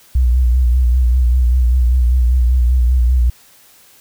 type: tone with vibrato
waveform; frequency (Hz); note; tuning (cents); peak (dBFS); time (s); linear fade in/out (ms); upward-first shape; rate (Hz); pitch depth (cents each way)
sine; 61.74; B1; 0; -9; 0.15-3.3; 5; sine; 5.1; 67
effects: white hiss -47 dBFS RMS until 4 s